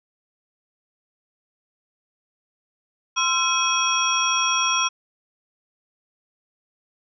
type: tone cluster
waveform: sine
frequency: 1038 / 1352 / 2534 / 3309 / 5640 Hz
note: C6 / E6 / D#7 / G#7 / F8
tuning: -14 / +43 / +31 / -7 / +16 cents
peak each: -25 dBFS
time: 3.16-4.89 s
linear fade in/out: 20 ms
effects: none